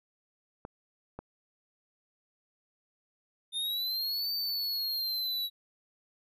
clicks, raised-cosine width 1 ms, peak -26 dBFS, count 2, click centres 0.651 / 1.19 s
square linear two-way sweep, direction up then down, 3613 to 4602 to 3892 Hz, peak -31 dBFS, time 3.52-5.5 s, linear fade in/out 50 ms, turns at 4.33 s
effects none

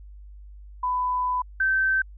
sine tone pair in turn, 999 / 1548.5 Hz, B5 / G6, +20 / -22 cents, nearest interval minor sixth, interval 758 cents, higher second, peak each -22 / -19 dBFS, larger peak second, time 0.83-1.42 / 1.6-2.02 s, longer first, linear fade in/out 5 ms, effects added 50 Hz sine -41 dBFS peak until 2.17 s

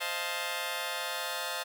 10% pulse chord, F dominant seventh, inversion second, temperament just, 523.8 / 628.6 / 698.5 / 873.1 Hz, C5 / Eb5 / F5 / A5, +2 / +18 / 0 / -14 cents, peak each -30 dBFS, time 0-1.64 s, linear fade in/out 20 ms, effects none

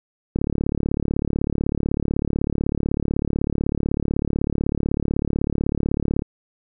click train, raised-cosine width 3 ms, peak -9 dBFS, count 212, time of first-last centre 0.36-6.221 s, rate 36 Hz, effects none

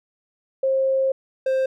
sine / triangle tone pair in turn, 533 / 526.6 Hz, C5 / C5, +32 / +11 cents, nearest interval unison, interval 21 cents, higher first, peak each -17 / -16 dBFS, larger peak second, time 0.63-1.12 / 1.46-1.66 s, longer first, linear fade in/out 5 ms, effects none

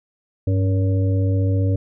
harmonic tone with a mistuned harmonic, 93.9 Hz, F#2, 26 cents sharp, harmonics 1 / 3 / 5 / 6, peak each -16 / -26 / -30 / -32 dBFS, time 0.47-1.76 s, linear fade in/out 5 ms, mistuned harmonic 1, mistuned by +92 cents, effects none

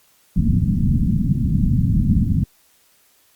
white low-pass noise, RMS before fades -17 dBFS, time 0.36-2.44 s, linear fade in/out 5 ms, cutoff 230 Hz, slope 48 dB/octave, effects white hiss -57 dBFS RMS until 3.35 s + Opus 48 kbps

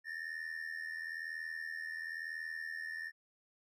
triangle ring-modulated tone, 1799 Hz, A6, 38 cents sharp, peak -35 dBFS, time 0.04-3.12 s, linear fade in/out 50 ms, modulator 40.5 Hz, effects none

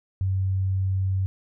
sine tone, 95.2 Hz, F#2, 50 cents sharp, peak -21 dBFS, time 0.21-1.26 s, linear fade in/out 0 ms, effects none

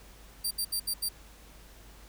15% pulse tone bursts at uneven times, 4699 Hz, D8, in tune, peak -22 dBFS, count 5, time 0.44-0.51 / 0.58-0.65 / 0.72-0.8 / 0.87-0.94 / 1.02-1.09 s, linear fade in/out 10 ms, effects added 50 Hz sine -52 dBFS peak until 2.08 s + pink hiss -55 dBFS RMS until 2.08 s

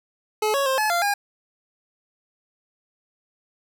25% pulse tone with pitch steps, 428.3 / 555 / 529 / 857 / 692 / 812 Hz, A4 / C#5 / C5 / A5 / F5 / G#5, -47 / +2 / +19 / -46 / -16 / -39 cents, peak -16 dBFS, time 0.42-1.14 s, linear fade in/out 5 ms, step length 120 ms, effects none

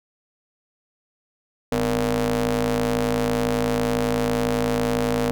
sawtooth ring-modulated tone, 110 Hz, A2, in tune, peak -13 dBFS, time 1.72-5.31 s, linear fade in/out 0 ms, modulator 359 Hz, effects none

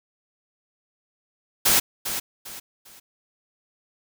white noise with echo, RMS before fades -18 dBFS, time 1.65-1.8 s, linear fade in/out 10 ms, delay 400 ms, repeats 3, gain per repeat -10 dB, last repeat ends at 3 s, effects none

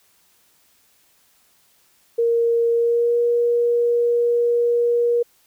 sine tone with pitch glide, 466.2 to 475.4 Hz, A#4 to A#4, 0 to +34 cents, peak -15 dBFS, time 2.18-5.23 s, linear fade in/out 10 ms, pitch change +34 cents, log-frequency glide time 2.72-3.18 s, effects white hiss -59 dBFS RMS until 5.46 s

